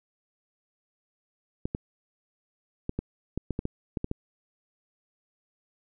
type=clicks; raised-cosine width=3 ms; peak=-16 dBFS; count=11; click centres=1.655 / 1.749 / 2.894 / 2.99 / 3.376 / 3.507 / 3.591 / 3.654 / 3.972 / 4.044 / 4.114 s; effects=none

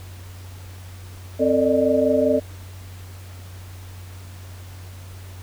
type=tone cluster; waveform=sine; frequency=261.4 / 446.8 / 586 / 611 Hz; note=C4 / A4 / D5 / D#5; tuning=-1 / +27 / -4 / -32 cents; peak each=-21 dBFS; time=1.39-2.4 s; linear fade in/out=20 ms; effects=added 92 Hz sine -36 dBFS peak until 5.42 s + pink hiss -46 dBFS RMS until 5.42 s

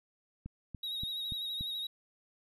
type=click train; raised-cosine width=5 ms; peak=-29 dBFS; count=5; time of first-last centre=0.46-1.609 s; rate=3.48 Hz
type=tone with vibrato; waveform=triangle; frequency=3800 Hz; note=A#7; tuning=33 cents sharp; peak=-34 dBFS; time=0.83-1.87 s; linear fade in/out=5 ms; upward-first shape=sine; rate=12 Hz; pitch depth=42 cents each way
effects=none

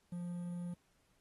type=tone with quantisation; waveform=triangle; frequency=175.1 Hz; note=F3; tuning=5 cents sharp; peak=-37 dBFS; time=0.12-0.74 s; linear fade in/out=5 ms; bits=11; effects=pink hiss -75 dBFS RMS until 1.2 s + AAC 32 kbps

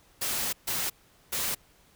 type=noise bursts at uneven times; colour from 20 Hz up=white; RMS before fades=-30 dBFS; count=3; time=0.21-0.53 / 0.67-0.9 / 1.32-1.55 s; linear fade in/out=10 ms; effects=pink hiss -61 dBFS RMS until 1.95 s

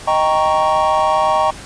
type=chord; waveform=triangle; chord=Eb dominant seventh; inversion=none; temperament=equal; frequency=622.3 / 784 / 932.3 / 1108.7 Hz; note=Eb5 / G5 / Bb5 / Db6; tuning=0 / 0 / 0 / 0 cents; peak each=-16 dBFS; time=0.07-1.51 s; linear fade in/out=10 ms; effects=pink hiss -34 dBFS RMS until 1.65 s + resampled to 22050 Hz

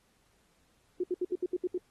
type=tone bursts; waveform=sine; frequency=360.4 Hz; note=F#4; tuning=45 cents flat; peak=-27 dBFS; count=8; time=1-1.779 s; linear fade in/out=5 ms; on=37 ms; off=69 ms; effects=pink hiss -70 dBFS RMS until 1.9 s + AAC 32 kbps

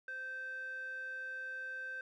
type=tone with band-pass filter; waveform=square; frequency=519 Hz; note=C5; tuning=14 cents flat; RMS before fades=-43 dBFS; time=0.08-2.01 s; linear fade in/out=2 ms; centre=1500 Hz; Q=6.9; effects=none

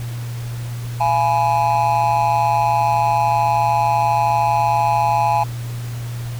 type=tone with amplitude modulation; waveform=triangle; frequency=838 Hz; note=G#5; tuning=15 cents sharp; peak=-8 dBFS; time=1-5.44 s; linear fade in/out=10 ms; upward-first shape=sine; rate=153 Hz; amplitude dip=95%; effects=added 119 Hz sine -24 dBFS peak until 6.39 s + pink hiss -38 dBFS RMS until 6.39 s

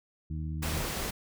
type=harmonic tone; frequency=77.78 Hz; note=D#2; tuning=in tune; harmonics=1 / 2 / 3 / 4; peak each=-34 / -36 / -46 / -46 dBFS; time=0.3-0.82 s; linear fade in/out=5 ms
type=noise; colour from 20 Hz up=pink; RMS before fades=-34 dBFS; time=0.62-1.11 s; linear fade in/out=10 ms
effects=none

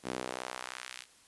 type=tone with high-pass filter sweep; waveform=sawtooth; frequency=63 Hz; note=B1; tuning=35 cents sharp; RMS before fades=-41 dBFS; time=0.03-1.06 s; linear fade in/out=50 ms; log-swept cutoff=250 to 2800 Hz; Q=1; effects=white hiss -61 dBFS RMS until 1.27 s + resampled to 24000 Hz

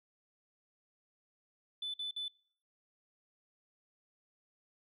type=tone bursts; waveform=sine; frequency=3500 Hz; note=A7; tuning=10 cents flat; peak=-35 dBFS; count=3; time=1.82-2.282 s; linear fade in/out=5 ms; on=120 ms; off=51 ms; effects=noise-tail reverb RT60 0.5 s tail -22 dB re dry + tanh soft clip ceiling -33 dBFS

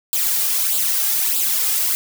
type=noise with flanger; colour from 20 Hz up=blue; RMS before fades=-19 dBFS; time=0.13-1.95 s; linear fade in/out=0 ms; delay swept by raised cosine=0.25 to 2.45 ms; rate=1.6 Hz; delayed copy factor=+0.7; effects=none

